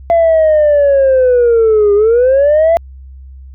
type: linear two-way sweep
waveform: sine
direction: down then up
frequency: 681 to 402.8 to 681 Hz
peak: -4 dBFS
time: 0.1-2.77 s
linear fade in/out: 0 ms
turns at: 1.94 s
effects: tanh soft clip ceiling -4 dBFS + added 66 Hz sine -30 dBFS peak until 3.54 s